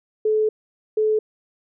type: tone pair in turn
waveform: sine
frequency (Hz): 431.6 / 431.6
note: A4 / A4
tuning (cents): -33 / -33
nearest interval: unison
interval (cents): 0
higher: neither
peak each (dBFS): -16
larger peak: neither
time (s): 0.25-0.49 / 0.97-1.19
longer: first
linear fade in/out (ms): 5
effects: none